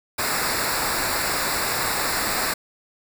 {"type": "noise with comb filter", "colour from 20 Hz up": "pink", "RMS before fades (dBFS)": -24, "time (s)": [0.18, 2.54], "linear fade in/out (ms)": 10, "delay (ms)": 0.32, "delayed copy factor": -0.8, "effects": []}